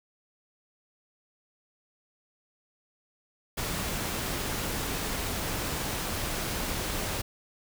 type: noise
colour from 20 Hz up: pink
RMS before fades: -32 dBFS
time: 3.57-7.22 s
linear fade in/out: 10 ms
effects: none